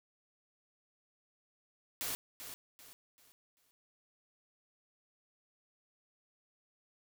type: noise with echo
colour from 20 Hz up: white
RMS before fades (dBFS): -38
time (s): 2.01-2.15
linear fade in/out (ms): 0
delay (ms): 390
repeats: 4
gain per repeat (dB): -9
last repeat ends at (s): 3.71
effects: none